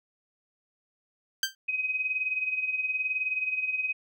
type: tone with exponential decay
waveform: 15% pulse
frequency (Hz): 1568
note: G6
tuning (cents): 0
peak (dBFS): -15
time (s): 1.43-1.55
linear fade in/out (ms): 2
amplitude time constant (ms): 25
type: tone with tremolo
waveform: sine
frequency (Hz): 2520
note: D#7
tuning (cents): +21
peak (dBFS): -24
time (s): 1.68-3.93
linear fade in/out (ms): 10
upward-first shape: sine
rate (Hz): 19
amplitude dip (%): 65
effects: none